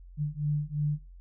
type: beating tone pair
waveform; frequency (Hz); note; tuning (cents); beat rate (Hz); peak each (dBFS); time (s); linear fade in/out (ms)
sine; 146.83 / 149.73; D3 / D3; 0 / +34; 2.9; -30; 0.17-0.99; 50
effects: noise-tail reverb RT60 0.3 s tail -23 dB re dry + added 44 Hz sine -46 dBFS peak until 1.2 s